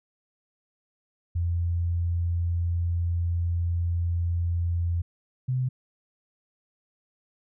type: tone pair in turn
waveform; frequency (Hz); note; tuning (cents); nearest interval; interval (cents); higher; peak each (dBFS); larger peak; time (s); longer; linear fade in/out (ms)
sine; 85.8 / 128.04; F2 / C3; -30 / -37; perfect fifth; 693; second; -23; neither; 1.35-5.02 / 5.48-5.69; first; 10
effects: none